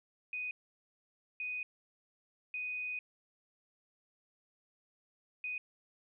sine tone bursts at uneven times, 2491 Hz, D#7, 1 cent sharp, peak -36 dBFS, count 4, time 0.33-0.51 / 1.4-1.63 / 2.54-2.99 / 5.44-5.58 s, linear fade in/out 2 ms, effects none

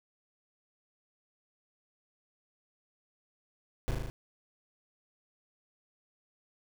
brown noise with echo, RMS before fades -29 dBFS, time 3.88-3.91 s, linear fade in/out 0 ms, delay 38 ms, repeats 5, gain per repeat -2 dB, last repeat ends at 4.1 s, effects none

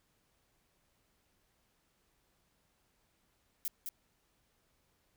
violet noise with echo, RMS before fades -36 dBFS, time 3.65-3.68 s, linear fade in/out 0 ms, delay 210 ms, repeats 1, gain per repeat -4 dB, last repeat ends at 3.89 s, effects pink hiss -75 dBFS RMS until 5.16 s

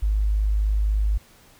sine tone, 51.91 Hz, G#1, in tune, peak -18 dBFS, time 0.02-1.18 s, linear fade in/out 10 ms, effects pink hiss -53 dBFS RMS until 1.59 s

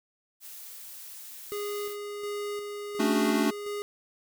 blue noise, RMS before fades -44 dBFS, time 0.4-1.97 s, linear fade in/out 50 ms
square tone with tremolo, 411.6 Hz, G#4, 16 cents flat, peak -32 dBFS, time 1.52-3.82 s, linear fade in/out 0 ms, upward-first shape square, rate 1.4 Hz, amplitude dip 35%
square chord, D major seventh, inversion second, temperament equal, 220 / 277.2 / 293.7 / 370 Hz, A3 / C#4 / D4 / F#4, 0 / 0 / 0 / 0 cents, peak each -28 / -32 / -29 / -31 dBFS, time 2.99-3.51 s, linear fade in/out 10 ms
effects none

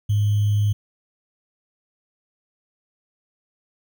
sine tone with sample-and-hold, 103.7 Hz, G#2, 2 cents flat, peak -16 dBFS, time 0.09-0.73 s, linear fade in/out 10 ms, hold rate 3150 Hz, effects none

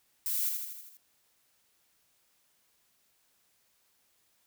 violet noise with echo, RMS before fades -32 dBFS, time 0.26-0.49 s, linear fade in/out 0 ms, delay 80 ms, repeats 6, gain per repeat -4 dB, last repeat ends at 0.97 s, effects white hiss -71 dBFS RMS until 4.46 s

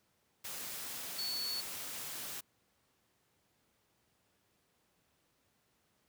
sine tone in noise, 4435 Hz, C#8, in tune, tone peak -36 dBFS, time 1.18-1.61 s, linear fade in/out 10 ms, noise white, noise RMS -43 dBFS, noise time 0.44-2.41 s, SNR +4 dB, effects pink hiss -75 dBFS RMS until 6.08 s + high-pass 80 Hz 12 dB/octave

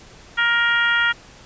harmonic tone, 470 Hz, A#4, 14 cents sharp, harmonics 2 / 3 / 4 / 5 / 6 / 7, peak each -29 / -18 / -20 / -30 / -28 / -27 dBFS, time 0.37-1.13 s, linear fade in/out 20 ms, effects pink hiss -45 dBFS RMS until 1.45 s + resampled to 16000 Hz

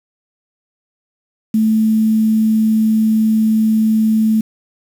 sine tone with quantisation, 219.3 Hz, A3, 6 cents flat, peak -10 dBFS, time 1.54-4.41 s, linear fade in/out 5 ms, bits 6, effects none

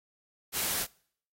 white noise, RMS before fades -31 dBFS, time 0.52-0.87 s, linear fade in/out 50 ms, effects noise-tail reverb RT60 0.6 s tail -25 dB re dry + AAC 48 kbps

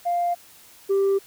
sine tone pair in turn, 698.5 / 392.6 Hz, F5 / G4, 0 / +3 cents, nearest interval minor seventh, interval 997 cents, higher first, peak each -19 / -15 dBFS, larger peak second, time 0.05-0.35 / 0.89-1.19 s, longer neither, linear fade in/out 20 ms, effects tanh soft clip ceiling -16 dBFS + white hiss -50 dBFS RMS until 1.26 s

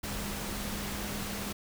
sine tone in noise, 203.5 Hz, G#3, 35 cents flat, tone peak -40 dBFS, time 0.03-1.53 s, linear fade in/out 10 ms, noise pink, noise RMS -37 dBFS, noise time 0.03-1.53 s, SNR -6 dB, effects none

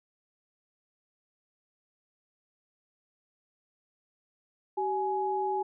sine tone pair together, 383.3 / 837.9 Hz, G4 / G#5, -39 / +15 cents, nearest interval octave + major second, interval 1354 cents, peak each -31 / -29 dBFS, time 4.77-5.63 s, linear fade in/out 10 ms, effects none

